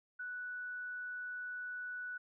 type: tone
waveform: sine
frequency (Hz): 1480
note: F#6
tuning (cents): 0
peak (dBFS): -40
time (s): 0.19-2.18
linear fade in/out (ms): 10
effects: none